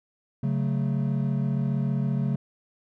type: chord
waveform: triangle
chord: F# minor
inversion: second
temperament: equal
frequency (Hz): 138.59 / 185 / 220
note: C#3 / F#3 / A3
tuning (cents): 0 / 0 / 0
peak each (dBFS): -23 / -28 / -28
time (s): 0.43-2.36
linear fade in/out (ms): 5
effects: none